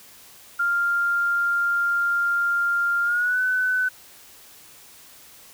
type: tone with pitch glide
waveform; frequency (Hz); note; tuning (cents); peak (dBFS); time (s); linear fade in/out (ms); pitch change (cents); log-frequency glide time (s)
sine; 1397 to 1505.9; F6 to F#6; 0 to +30; -19; 0.59-3.89; 10; +130; 3.03-3.4
effects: white hiss -48 dBFS RMS until 5.53 s